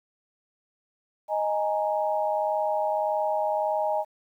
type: chord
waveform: sine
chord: D# suspended fourth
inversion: none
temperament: equal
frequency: 622.3 / 830.6 / 932.3 Hz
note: D#5 / G#5 / A#5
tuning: 0 / 0 / 0 cents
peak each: -26 / -27 / -32 dBFS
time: 1.28-4.05 s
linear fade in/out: 50 ms
effects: 10-bit